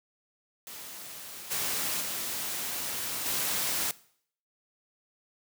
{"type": "noise with level steps", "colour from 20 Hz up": "white", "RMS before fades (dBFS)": [-43, -31, -34, -30], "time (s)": [0.67, 3.91], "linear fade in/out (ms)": 0, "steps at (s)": [1.5, 2, 3.25], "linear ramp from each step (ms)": 20, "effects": ["noise-tail reverb RT60 0.6 s tail -20 dB re dry", "high-pass 100 Hz 12 dB/octave"]}